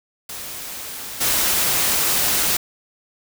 white noise with level steps, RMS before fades -32 / -19 dBFS, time 0.29-2.57 s, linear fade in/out 5 ms, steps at 1.2 s, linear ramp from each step 20 ms, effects none

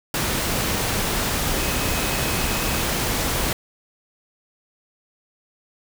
sine tone in noise, 2544 Hz, D#7, 38 cents sharp, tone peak -34 dBFS, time 1.58-2.81 s, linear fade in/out 2 ms, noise pink, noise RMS -23 dBFS, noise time 0.14-3.53 s, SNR -14 dB, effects none

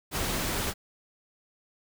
pink noise, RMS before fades -30 dBFS, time 0.11-0.74 s, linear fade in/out 50 ms, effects none

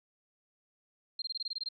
sine tone bursts, 4186 Hz, C8, in tune, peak -33 dBFS, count 10, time 1.19-1.688 s, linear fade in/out 5 ms, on 30 ms, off 22 ms, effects none

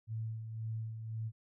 sine tone with tremolo, 111.4 Hz, A2, 22 cents sharp, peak -35 dBFS, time 0.07-1.32 s, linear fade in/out 50 ms, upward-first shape sine, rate 1.9 Hz, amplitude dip 50%, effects none

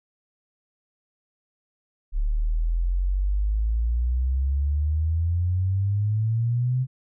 sine exponential sweep, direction up, 35.54 to 130.81 Hz, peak -20 dBFS, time 2.12-6.87 s, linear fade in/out 50 ms, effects none

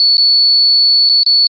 sine tone with dropouts, 4435 Hz, C#8, in tune, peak -6 dBFS, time 0-1.47 s, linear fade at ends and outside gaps 1 ms, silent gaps 0.17-0.18 / 1.091-1.096 / 1.233-1.263 s, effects MP3 32 kbps

